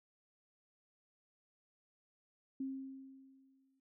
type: tone with exponential decay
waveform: sine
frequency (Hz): 267.4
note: C4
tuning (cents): +38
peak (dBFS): -36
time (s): 2.6-3.8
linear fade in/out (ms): 5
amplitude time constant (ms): 260
effects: none